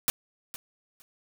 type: noise with echo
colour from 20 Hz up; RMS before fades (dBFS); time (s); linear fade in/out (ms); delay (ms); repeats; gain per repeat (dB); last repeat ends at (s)
white; -24; 0.08-0.1; 0; 460; 2; -15; 1.02
effects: none